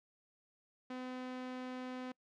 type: tone with low-pass filter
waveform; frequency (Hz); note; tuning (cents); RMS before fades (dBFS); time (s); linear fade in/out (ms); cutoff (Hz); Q
sawtooth; 254.2; C4; -50; -44; 0.9-2.12; 5; 3700; 0.66
effects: noise-tail reverb RT60 0.1 s tail -26 dB re dry